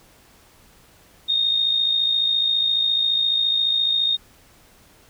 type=tone with amplitude modulation; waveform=sine; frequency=3693 Hz; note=A#7; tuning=17 cents flat; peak=-15 dBFS; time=1.28-4.17 s; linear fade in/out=20 ms; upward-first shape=sine; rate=54.5 Hz; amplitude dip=50%; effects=pink hiss -53 dBFS RMS until 5.09 s